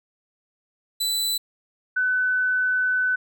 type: tone pair in turn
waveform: sawtooth / sine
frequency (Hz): 3986 / 1504.8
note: B7 / F#6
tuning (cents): +15 / +29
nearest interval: octave + perfect fourth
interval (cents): 1686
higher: first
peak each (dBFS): -19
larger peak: neither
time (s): 1-1.38 / 1.96-3.16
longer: second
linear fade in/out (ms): 10
effects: none